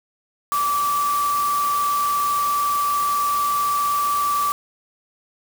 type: tone in noise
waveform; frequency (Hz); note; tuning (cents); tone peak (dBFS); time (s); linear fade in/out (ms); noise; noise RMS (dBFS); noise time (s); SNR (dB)
sine; 1160; D6; -22; -18; 0.52-4.52; 0; white; -31; 0.52-4.52; +10
effects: none